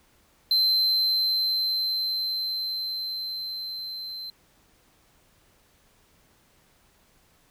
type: tone with level ramp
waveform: triangle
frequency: 4095 Hz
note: C8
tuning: 38 cents flat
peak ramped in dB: -17 to -33 dBFS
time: 0.51-4.3 s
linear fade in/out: 2 ms
effects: pink hiss -62 dBFS RMS until 7.5 s